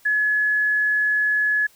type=tone; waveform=sine; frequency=1700 Hz; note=G#6; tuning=40 cents sharp; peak=-17 dBFS; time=0.05-1.67 s; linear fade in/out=10 ms; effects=white hiss -55 dBFS RMS until 1.75 s